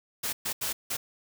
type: noise bursts at uneven times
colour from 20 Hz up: white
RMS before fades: -31 dBFS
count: 4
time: 0.23-0.33 / 0.45-0.53 / 0.61-0.73 / 0.9-0.97 s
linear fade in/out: 10 ms
effects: none